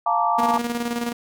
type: chord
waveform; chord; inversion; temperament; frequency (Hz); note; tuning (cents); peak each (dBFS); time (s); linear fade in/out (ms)
sine; Bb major seventh; second; just; 699.2 / 874.1 / 932.3 / 1165.4; F5 / A5 / Bb5 / D6; +2 / -12 / 0 / -14; -23; 0.06-0.58; 5
type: tone with tremolo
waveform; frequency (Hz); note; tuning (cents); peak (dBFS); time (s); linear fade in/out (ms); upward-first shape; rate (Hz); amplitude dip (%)
sawtooth; 237.3; A#3; +31; -18; 0.38-1.13; 10; square; 19; 50
effects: none

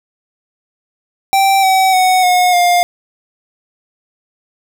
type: tone with pitch steps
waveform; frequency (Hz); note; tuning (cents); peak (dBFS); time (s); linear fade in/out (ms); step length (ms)
square; 780 / 760.9 / 742.2 / 724 / 706.2; G5 / F#5 / F#5 / F#5 / F5; -9 / +48 / +5 / -38 / +19; -9; 1.33-2.83; 0; 300
effects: none

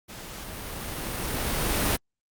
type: noise with level ramp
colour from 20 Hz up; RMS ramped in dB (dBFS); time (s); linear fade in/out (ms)
pink; -42 to -23; 0.08-1.97; 20
effects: Opus 48 kbps

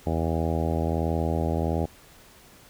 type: harmonic tone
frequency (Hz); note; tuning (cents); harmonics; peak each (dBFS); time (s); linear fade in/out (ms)
81.4; E2; -21; 1 / 2 / 3 / 4 / 5 / 6 / 7 / 8 / 9 / 10; -27 / -30 / -32 / -33 / -34 / -35 / -35 / -36 / -37 / -37; 0.06-1.86; 10
effects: pink hiss -52 dBFS RMS until 2.69 s

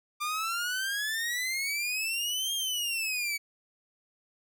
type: exponential two-way sweep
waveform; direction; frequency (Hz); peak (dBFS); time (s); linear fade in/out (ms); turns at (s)
sawtooth; up then down; 1188 to 3243 to 2258; -26; 0.2-3.38; 20; 2.54
effects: none

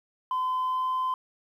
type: tone with pitch glide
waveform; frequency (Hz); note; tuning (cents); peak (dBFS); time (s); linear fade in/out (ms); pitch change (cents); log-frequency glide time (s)
sine; 1022 to 1027.9; C6 to C6; -41 to -31; -23; 0.31-1.14; 2; +10; 0.59-0.9
effects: tanh soft clip ceiling -23 dBFS + 10-bit

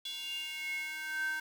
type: tone with high-pass filter sweep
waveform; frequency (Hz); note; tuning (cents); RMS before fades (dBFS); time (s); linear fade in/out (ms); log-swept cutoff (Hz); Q
square; 311.1; D#4; 0; -38; 0.05-1.4; 5; 3400 to 1400; 8.2
effects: 9-bit

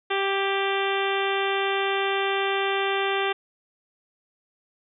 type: harmonic tone with a mistuned harmonic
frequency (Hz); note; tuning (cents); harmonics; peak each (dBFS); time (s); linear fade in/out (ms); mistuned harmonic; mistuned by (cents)
392; G4; 0; 1 / 2 / 3 / 4 / 5 / 6 / 7 / 8 / 9; -26 / -29 / -31 / -32 / -33 / -34 / -34 / -35 / -36; 0.1-3.33; 10; 4; +16
effects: none

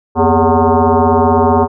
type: tone with frequency modulation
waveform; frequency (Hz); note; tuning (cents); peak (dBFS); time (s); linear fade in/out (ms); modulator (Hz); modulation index
sine; 253.9; B3; +48; -7; 0.15-1.68; 50; 164; 4.9
effects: none

